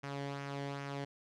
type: tone with flanger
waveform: sawtooth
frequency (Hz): 140.3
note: C#3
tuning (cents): +21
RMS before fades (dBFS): -41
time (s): 0.03-1.05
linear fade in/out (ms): 10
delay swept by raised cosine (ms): 0.24 to 0.8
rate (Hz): 2.5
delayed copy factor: -0.5
effects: low-pass 5000 Hz 12 dB/octave